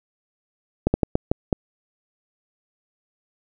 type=slowing click train; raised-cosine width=2 ms; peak=-4 dBFS; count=6; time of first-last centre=0.87-1.528 s; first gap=70 ms; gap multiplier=1.32; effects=none